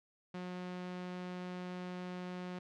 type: tone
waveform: sawtooth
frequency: 180.7 Hz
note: F#3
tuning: 41 cents flat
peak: -37 dBFS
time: 0.34-2.59 s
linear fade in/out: 5 ms
effects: low-pass 4000 Hz 12 dB/octave